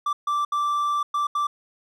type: tone bursts at uneven times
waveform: triangle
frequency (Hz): 1171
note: D6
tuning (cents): -5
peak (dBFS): -19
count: 5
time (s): 0.06-0.13 / 0.27-0.45 / 0.52-1.03 / 1.14-1.27 / 1.35-1.47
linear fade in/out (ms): 5
effects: none